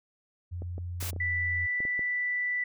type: tone with pitch glide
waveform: sine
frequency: 87.9 to 87.14 Hz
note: F2 to F2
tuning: +12 to -3 cents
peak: -33 dBFS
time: 0.51-1.67 s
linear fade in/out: 20 ms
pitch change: -15 cents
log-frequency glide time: 1.14-1.44 s
type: clicks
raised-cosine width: 2 ms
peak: -28 dBFS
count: 8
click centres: 0.621 / 0.781 / 1.027 / 1.132 / 1.163 / 1.804 / 1.852 / 1.993 s
type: noise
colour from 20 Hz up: white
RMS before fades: -37 dBFS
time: 1-1.11 s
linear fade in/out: 10 ms
type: tone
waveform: sine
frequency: 1975.5 Hz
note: B6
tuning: in tune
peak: -27 dBFS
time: 1.2-2.64 s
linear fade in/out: 5 ms
effects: none